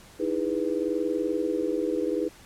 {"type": "chord", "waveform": "sine", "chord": "E major seventh", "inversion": "third", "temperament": "just", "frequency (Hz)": [309, 329.6, 412, 494.4], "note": ["D#4", "E4", "G#4", "B4"], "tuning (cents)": [-12, 0, -14, 2], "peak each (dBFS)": -30, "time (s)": [0.19, 2.29], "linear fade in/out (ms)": 20, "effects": ["pink hiss -51 dBFS RMS until 2.45 s", "low-pass 12000 Hz 12 dB/octave"]}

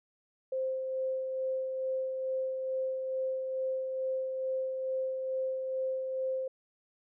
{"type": "tone with tremolo", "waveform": "sine", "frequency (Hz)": 523.3, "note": "C5", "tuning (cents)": 0, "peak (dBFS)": -29, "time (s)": [0.52, 6.48], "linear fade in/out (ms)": 5, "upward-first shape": "sine", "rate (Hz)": 2.3, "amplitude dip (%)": 35, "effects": []}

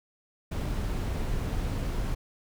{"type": "noise", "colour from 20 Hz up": "brown", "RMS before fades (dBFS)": -30, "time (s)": [0.51, 2.15], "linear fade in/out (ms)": 10, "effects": []}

